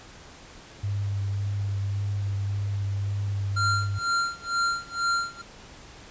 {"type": "tone with vibrato", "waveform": "sine", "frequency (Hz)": 100, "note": "G2", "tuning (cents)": 35, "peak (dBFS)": -25, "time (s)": [0.83, 3.99], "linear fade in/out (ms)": 10, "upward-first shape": "sine", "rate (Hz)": 1.8, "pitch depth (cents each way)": 14}
{"type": "tone with tremolo", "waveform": "square", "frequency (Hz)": 1382, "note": "F6", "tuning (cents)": -19, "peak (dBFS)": -22, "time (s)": [3.56, 5.42], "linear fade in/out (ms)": 10, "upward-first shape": "sine", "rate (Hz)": 2.1, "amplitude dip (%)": 95}
{"effects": ["pink hiss -47 dBFS RMS until 6.1 s", "resampled to 16000 Hz"]}